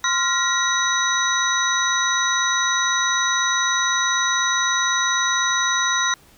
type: tone cluster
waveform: sine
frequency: 1043 / 1395 / 1906 / 3832 / 5980 Hz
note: C6 / F6 / A#6 / A#7 / F#8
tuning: -6 / -2 / +38 / +47 / +17 cents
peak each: -24 dBFS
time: 0.04-6.14 s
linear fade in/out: 2 ms
effects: pink hiss -52 dBFS RMS until 6.37 s